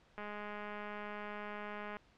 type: click train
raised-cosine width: 0.5 ms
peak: -30 dBFS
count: 373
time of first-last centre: 0.18-1.968 s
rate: 208 Hz
effects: pink hiss -67 dBFS RMS until 2.17 s + low-pass 4000 Hz 12 dB/octave